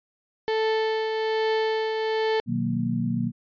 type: tone with tremolo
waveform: 35% pulse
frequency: 440 Hz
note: A4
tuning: in tune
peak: -19 dBFS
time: 0.48-2.4 s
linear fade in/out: 0 ms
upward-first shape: triangle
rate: 1.2 Hz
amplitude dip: 40%
type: chord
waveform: sine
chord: B major seventh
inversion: none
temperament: equal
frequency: 123.47 / 155.56 / 185 / 233.1 Hz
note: B2 / D#3 / F#3 / A#3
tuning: 0 / 0 / 0 / 0 cents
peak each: -29 / -32 / -29 / -26 dBFS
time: 2.46-3.32 s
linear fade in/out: 50 ms
effects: resampled to 11025 Hz